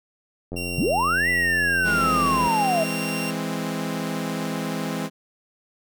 click train, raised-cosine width 2 ms, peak -19 dBFS, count 172, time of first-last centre 0.52-2.472 s, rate 87.6 Hz
sawtooth tone, 2757 Hz, F7, 23 cents flat, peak -26 dBFS, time 0.56-3.31 s, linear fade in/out 10 ms
sine linear two-way sweep, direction up then down, 108.1 to 1998 to 625 Hz, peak -19 dBFS, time 0.78-2.84 s, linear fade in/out 5 ms, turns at 1.29 s
sawtooth chord, E augmented, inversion none, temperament equal, 164.81 / 207.7 / 261.6 Hz, E3 / G#3 / B#3, 0 / 0 / 0 cents, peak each -26 dBFS, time 1.83-5.1 s, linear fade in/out 50 ms
effects none

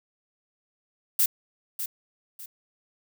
violet noise with echo, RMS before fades -21 dBFS, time 1.19-1.26 s, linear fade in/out 5 ms, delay 600 ms, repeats 2, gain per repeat -10 dB, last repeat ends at 2.46 s, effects none

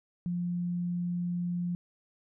sine tone, 175.5 Hz, F3, 9 cents sharp, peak -29 dBFS, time 0.26-1.75 s, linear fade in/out 0 ms, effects none

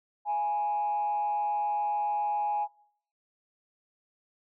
sine tone with frequency modulation, 830.6 Hz, G#5, in tune, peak -25 dBFS, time 0.25-2.68 s, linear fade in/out 50 ms, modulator 146 Hz, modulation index 0.29, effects noise-tail reverb RT60 0.7 s tail -25 dB re dry + tanh soft clip ceiling -22 dBFS

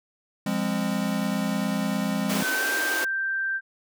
square chord, F minor, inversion none, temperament equal with one note detuned, 174.61 / 204.6 / 261.6 Hz, F3 / Ab3 / C4, 0 / -26 / 0 cents, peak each -31 / -27 / -31 dBFS, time 0.46-2.43 s, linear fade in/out 5 ms
pink high-pass noise, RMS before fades -30 dBFS, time 2.29-3.05 s, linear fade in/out 10 ms, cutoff 270 Hz, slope 48 dB/octave
sine tone with pitch glide, 1526 to 1569.8 Hz, G6 to G6, -47 to +2 cents, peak -24 dBFS, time 2.41-3.61 s, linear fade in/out 50 ms, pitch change +49 cents, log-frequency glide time 2.52-2.69 s
effects none

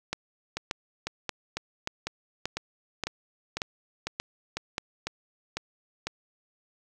two click trains, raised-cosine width 0.2 ms, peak -12 / -14 dBFS, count 9 / 12, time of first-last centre 0.13-4.781 / 0.57-6.07 s, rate 1.72 / 2 Hz, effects none

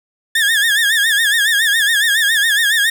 30% pulse tone with vibrato, 1733 Hz, A6, 27 cents flat, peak -9 dBFS, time 0.35-2.9 s, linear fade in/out 5 ms, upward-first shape sine, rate 7.2 Hz, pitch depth 120 cents each way, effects none

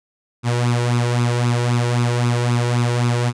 sawtooth tone with flanger, 120.7 Hz, B2, 39 cents flat, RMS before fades -18 dBFS, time 0.43-3.33 s, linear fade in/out 50 ms, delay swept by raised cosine 0.78 to 2.18 ms, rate 3.8 Hz, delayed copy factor +0.65, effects resampled to 22050 Hz

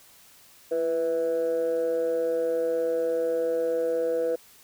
sine tone with amplitude modulation, 493.9 Hz, B4, in tune, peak -18 dBFS, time 0.71-4.36 s, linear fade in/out 10 ms, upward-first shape sine, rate 159 Hz, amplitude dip 80%, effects tanh soft clip ceiling -18 dBFS + white hiss -54 dBFS RMS until 4.63 s

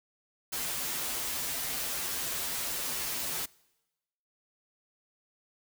white noise with comb filter, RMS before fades -34 dBFS, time 0.52-3.46 s, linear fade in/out 10 ms, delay 9.7 ms, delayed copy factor -0.9, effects noise-tail reverb RT60 1.0 s tail -24 dB re dry

